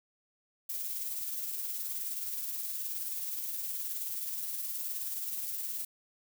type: noise with tremolo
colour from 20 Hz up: violet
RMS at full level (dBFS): -35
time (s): 0.69-5.85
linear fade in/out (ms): 5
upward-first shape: triangle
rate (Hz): 19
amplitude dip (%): 40
effects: none